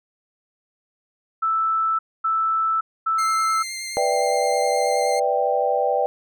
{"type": "tone bursts", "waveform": "sine", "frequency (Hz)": 1318.5, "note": "E6", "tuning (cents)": 0, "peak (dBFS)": -18, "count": 3, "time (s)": [1.42, 3.63], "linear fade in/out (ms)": 10, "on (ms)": 570, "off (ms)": 250}
{"type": "tone with vibrato", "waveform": "15% pulse", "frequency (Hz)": 2100, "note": "C7", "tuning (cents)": 6, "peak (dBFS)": -22, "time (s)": [3.18, 5.2], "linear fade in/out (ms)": 10, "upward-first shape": "triangle", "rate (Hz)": 9.6, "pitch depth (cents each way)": 18}
{"type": "chord", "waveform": "sine", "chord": "E minor seventh", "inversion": "second", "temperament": "equal", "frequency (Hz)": [493.9, 587.3, 659.3, 784], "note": ["B4", "D5", "E5", "G5"], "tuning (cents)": [0, 0, 0, 0], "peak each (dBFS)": [-23, -23, -27, -22], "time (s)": [3.97, 6.06], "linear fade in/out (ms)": 0}
{"effects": []}